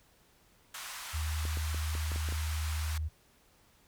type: band-pass noise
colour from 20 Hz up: pink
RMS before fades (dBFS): -43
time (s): 0.74-2.98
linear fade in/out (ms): 5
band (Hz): 910 to 14000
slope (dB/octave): 24
type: tone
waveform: sine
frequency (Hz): 77.78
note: D#2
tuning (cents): 0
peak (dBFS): -31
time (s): 1.13-3.09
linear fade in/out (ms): 20
type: clicks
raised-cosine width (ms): 2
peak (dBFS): -30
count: 8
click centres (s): 1.453 / 1.572 / 1.746 / 1.952 / 2.118 / 2.16 / 2.288 / 2.324
effects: pink hiss -65 dBFS RMS until 3.87 s